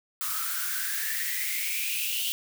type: noise with high-pass filter sweep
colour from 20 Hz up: blue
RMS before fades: -30 dBFS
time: 0.21-2.32 s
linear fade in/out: 0 ms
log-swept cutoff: 1200 to 3000 Hz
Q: 9
effects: none